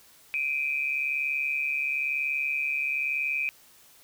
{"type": "tone pair together", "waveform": "sine", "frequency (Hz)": [2364, 2505], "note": ["D7", "D#7"], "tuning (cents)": [11, 11], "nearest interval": "minor second", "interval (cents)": 100, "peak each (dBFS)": [-29, -28], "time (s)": [0.34, 3.49], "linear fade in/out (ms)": 0, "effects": ["white hiss -56 dBFS RMS until 4.03 s"]}